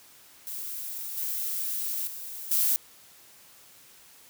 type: noise with level steps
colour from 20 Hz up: violet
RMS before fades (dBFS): -36 / -31 / -39 / -24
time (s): 0.47-2.76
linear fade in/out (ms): 0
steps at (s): 1.17 / 2.07 / 2.51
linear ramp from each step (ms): 5
effects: white hiss -54 dBFS RMS until 4.29 s + high-pass 60 Hz 12 dB/octave